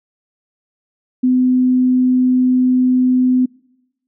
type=tone; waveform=sine; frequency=253.6 Hz; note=B3; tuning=46 cents sharp; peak=-10 dBFS; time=1.23-3.46 s; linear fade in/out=10 ms; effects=noise-tail reverb RT60 1.0 s tail -26 dB re dry